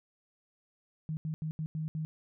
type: tone bursts at uneven times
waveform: sine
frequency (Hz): 156.8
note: D#3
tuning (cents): +14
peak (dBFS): -32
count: 6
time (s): 1.09-1.17 / 1.25-1.34 / 1.42-1.51 / 1.59-1.66 / 1.75-1.88 / 1.95-2.05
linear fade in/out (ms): 0
effects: none